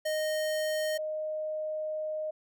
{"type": "tone pair in turn", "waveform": ["square", "sine"], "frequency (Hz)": [619, 619], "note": ["D#5", "D#5"], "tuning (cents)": [-9, -9], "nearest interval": "unison", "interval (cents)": 0, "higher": "neither", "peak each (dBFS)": [-29, -31], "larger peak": "first", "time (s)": [[0.05, 0.98], [0.98, 2.31]], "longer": "second", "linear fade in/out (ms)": 10, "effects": []}